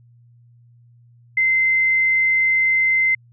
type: tone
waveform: sine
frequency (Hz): 2072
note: C7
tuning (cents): -17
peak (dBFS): -14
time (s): 1.37-3.15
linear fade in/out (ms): 5
effects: added 119 Hz sine -48 dBFS peak until 3.32 s